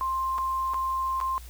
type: tone with dropouts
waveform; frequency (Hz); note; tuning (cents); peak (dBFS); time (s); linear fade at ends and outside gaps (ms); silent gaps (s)
sine; 1053; C6; +11; -25; 0.01-1.38; 0; 0.381-0.385 / 0.736-0.743 / 1.202-1.212
effects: added 60 Hz sine -41 dBFS peak until 1.49 s + white hiss -51 dBFS RMS until 1.49 s